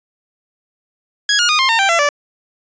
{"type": "tone with pitch steps", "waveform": "15% pulse", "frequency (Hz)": [1661.2, 1429.5, 1230.2, 1058.7, 911, 784, 674.7, 580.6], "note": ["G#6", "F6", "D#6", "C6", "A#5", "G5", "E5", "D5"], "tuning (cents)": [0, 40, -20, 20, -40, 0, 40, -20], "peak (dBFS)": -5, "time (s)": [1.29, 2.09], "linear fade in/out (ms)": 2, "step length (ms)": 100, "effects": ["resampled to 16000 Hz"]}